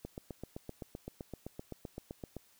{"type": "click train", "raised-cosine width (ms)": 2, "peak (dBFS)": -28, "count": 19, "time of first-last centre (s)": [0.05, 2.367], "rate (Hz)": 7.77, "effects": ["white hiss -66 dBFS RMS until 2.59 s"]}